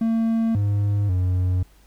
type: tone with pitch steps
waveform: triangle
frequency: 226.2 / 102.1 / 91.3 Hz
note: A3 / G#2 / F#2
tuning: +48 / -29 / -23 cents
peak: -16 dBFS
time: 0.01-1.63 s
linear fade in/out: 5 ms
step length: 540 ms
effects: added 50 Hz sine -51 dBFS peak until 1.86 s + pink hiss -58 dBFS RMS until 1.86 s